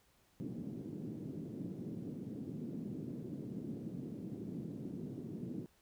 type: band-pass noise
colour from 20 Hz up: white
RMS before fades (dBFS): -44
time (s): 0.4-5.66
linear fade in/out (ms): 0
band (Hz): 130 to 300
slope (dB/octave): 24
effects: pink hiss -71 dBFS RMS until 5.81 s